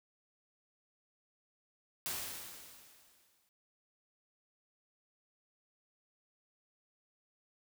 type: noise with exponential decay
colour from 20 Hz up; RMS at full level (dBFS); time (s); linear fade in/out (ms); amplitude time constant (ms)
white; -37; 2.06-3.49; 0; 310
effects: none